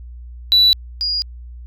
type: tone pair in turn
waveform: sine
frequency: 3951 / 4865 Hz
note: B7 / D#8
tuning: 0 / -40 cents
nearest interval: major third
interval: 360 cents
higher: second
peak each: -7 / -17 dBFS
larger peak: first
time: 0.52-0.73 / 1.01-1.22 s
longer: neither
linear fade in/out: 0 ms
effects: tanh soft clip ceiling -6 dBFS + added 60 Hz sine -32 dBFS peak until 1.66 s